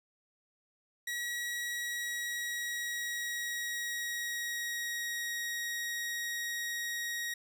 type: tone with pitch glide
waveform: sawtooth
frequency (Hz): 1916 to 1888.5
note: A#6 to A#6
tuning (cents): +47 to +22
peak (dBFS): -31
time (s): 1.07-7.34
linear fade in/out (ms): 5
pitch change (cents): -25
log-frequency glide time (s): 1.66-5.41
effects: none